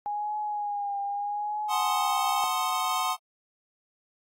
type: tone with vibrato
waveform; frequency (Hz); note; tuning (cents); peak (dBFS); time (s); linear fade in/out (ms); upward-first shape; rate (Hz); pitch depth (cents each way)
sine; 823; G#5; -16; -28; 0.06-2.44; 0; triangle; 0.8; 49
type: chord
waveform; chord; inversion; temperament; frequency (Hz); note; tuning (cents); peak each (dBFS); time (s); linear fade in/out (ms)
square; F# diminished seventh; none; equal; 740 / 880 / 1046.5 / 1244.5; F#5 / A5 / C6 / Eb6; 0 / 0 / 0 / 0; -32 / -34 / -30 / -32; 1.68-3.17; 50
effects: AAC 48 kbps